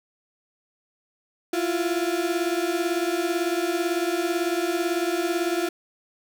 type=beating tone pair; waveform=35% pulse; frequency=335.3 / 353.3 Hz; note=E4 / F4; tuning=+30 / +20 cents; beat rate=18 Hz; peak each=-24 dBFS; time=1.53-5.69 s; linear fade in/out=5 ms; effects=none